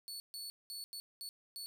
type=tone bursts at uneven times; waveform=sawtooth; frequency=4435 Hz; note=C#8; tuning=in tune; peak=-40 dBFS; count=6; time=0.08-0.2 / 0.34-0.5 / 0.7-0.84 / 0.93-1 / 1.21-1.29 / 1.56-1.66 s; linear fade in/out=0 ms; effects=none